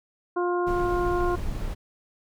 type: harmonic tone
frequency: 353.6 Hz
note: F4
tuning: 22 cents sharp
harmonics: 1 / 2 / 3 / 4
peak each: -24 / -31 / -30 / -36 dBFS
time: 0.36-1.36 s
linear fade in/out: 10 ms
type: noise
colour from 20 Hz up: brown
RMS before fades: -30 dBFS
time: 0.66-1.75 s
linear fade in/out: 20 ms
effects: none